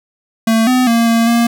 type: tone with pitch steps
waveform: square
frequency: 224.7 / 253.5 / 231.5 / 229.6 / 234.2 Hz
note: A3 / B3 / A#3 / A#3 / A#3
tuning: +37 / +45 / -12 / -26 / +8 cents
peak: -10 dBFS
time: 0.47-1.47 s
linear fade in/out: 5 ms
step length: 200 ms
effects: none